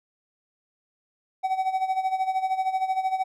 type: tone with tremolo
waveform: triangle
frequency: 758 Hz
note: F#5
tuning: 42 cents sharp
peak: -18 dBFS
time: 1.43-3.24 s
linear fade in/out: 20 ms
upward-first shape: sine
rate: 13 Hz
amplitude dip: 75%
effects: none